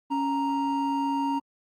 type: tone pair together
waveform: triangle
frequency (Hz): 277.2 / 932.3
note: C#4 / A#5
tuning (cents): 0 / 0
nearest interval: octave + major sixth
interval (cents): 2100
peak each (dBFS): -25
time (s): 0.1-1.4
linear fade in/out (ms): 20
effects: Opus 32 kbps